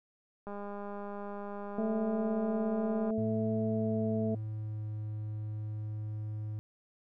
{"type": "click train", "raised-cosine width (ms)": 1, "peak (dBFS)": -29, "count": 536, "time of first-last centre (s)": [0.47, 3.105], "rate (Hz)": 203}
{"type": "harmonic tone", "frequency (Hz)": 220, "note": "A3", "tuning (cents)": 0, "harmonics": [1, 2, 3], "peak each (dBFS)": [-31, -36, -37], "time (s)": [1.78, 4.35], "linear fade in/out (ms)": 5}
{"type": "tone with pitch glide", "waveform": "triangle", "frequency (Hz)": [111.2, 107.04], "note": ["A2", "A2"], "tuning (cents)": [19, -47], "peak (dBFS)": -33, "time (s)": [3.18, 6.59], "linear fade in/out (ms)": 0, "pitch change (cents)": -66, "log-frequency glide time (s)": [3.62, 4.85]}
{"effects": []}